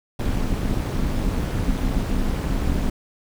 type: noise with amplitude modulation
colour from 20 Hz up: brown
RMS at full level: -19 dBFS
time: 0.19-2.9 s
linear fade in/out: 5 ms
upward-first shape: sine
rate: 225 Hz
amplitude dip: 75%
effects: none